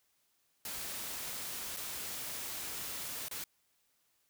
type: noise with dropouts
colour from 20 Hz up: white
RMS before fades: -41 dBFS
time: 0.65-3.44 s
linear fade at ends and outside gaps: 2 ms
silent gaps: 1.765-1.769 / 3.284-3.311 s
effects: white hiss -75 dBFS RMS until 4.29 s